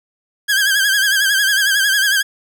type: tone with vibrato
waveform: sawtooth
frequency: 1611 Hz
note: G6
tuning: 47 cents sharp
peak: -9 dBFS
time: 0.48-2.23 s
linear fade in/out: 20 ms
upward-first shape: sine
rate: 11 Hz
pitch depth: 75 cents each way
effects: none